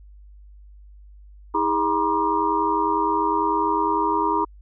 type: tone cluster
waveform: sine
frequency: 321.5 / 410.3 / 954 / 1045 / 1195 Hz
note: E4 / G#4 / A#5 / C6 / D6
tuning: -43 / -21 / +40 / -2 / +30 cents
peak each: -26 / -27 / -21 / -28 / -28 dBFS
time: 1.54-4.45 s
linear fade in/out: 10 ms
effects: added 50 Hz sine -43 dBFS peak until 4.61 s